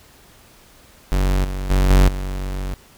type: tone with level steps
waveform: 45% pulse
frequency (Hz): 47.09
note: F#1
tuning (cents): +31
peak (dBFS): -15 / -23 / -13 / -9 / -23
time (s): 1.12-2.74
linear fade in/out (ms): 0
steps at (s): 1.44 / 1.7 / 1.9 / 2.08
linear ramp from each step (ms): 5
effects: pink hiss -49 dBFS RMS until 2.97 s